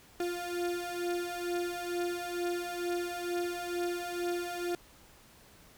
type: beating tone pair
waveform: 35% pulse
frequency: 349.2 / 351.4 Hz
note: F4 / F4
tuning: 0 / +11 cents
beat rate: 2.2 Hz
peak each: -35 / -33 dBFS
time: 0.2-4.75 s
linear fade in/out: 2 ms
effects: pink hiss -58 dBFS RMS until 5.77 s